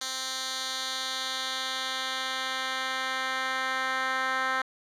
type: tone with band-pass filter sweep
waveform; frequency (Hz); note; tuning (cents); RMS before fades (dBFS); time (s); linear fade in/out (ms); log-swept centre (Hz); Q
10% pulse; 261.6; C4; 0; -31; 0.01-4.62; 5; 5100 to 1700; 1.5
effects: none